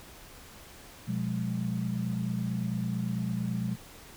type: chord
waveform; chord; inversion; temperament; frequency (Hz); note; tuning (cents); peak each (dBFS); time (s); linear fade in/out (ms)
sine; F diminished; second; equal with one note detuned; 123.47 / 178.7 / 207.7; Cb3 / F3 / Ab3; 0 / +40 / 0; -33; 1.07-3.76; 20
effects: pink hiss -50 dBFS RMS until 4.16 s